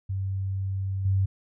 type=tone with level steps; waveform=sine; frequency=96.4 Hz; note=G2; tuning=28 cents flat; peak=-26 / -20 dBFS; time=0.09-1.26 s; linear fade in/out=10 ms; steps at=1.05 s; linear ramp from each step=5 ms; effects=none